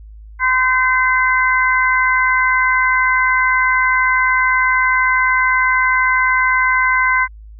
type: harmonic tone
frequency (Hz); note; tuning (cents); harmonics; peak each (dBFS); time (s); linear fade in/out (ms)
513; C5; -34; 2 / 3 / 4; -16 / -16 / -16; 0.39-7.28; 50
effects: added 53 Hz sine -34 dBFS peak until 7.59 s